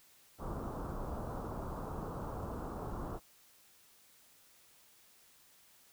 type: low-pass noise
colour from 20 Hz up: pink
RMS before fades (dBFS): -41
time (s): 0.38-3.2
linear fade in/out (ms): 50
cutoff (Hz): 1300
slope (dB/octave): 48
effects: white hiss -64 dBFS RMS until 5.92 s